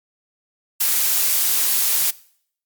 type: noise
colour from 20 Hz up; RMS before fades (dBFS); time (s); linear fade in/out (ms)
blue; -18; 0.8-2.11; 10
effects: noise-tail reverb RT60 0.6 s tail -21 dB re dry + Opus 48 kbps